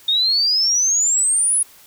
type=exponential sweep; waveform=sine; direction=up; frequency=3648 to 10548 Hz; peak=-14 dBFS; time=0.08-1.63 s; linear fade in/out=5 ms; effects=white hiss -47 dBFS RMS until 1.86 s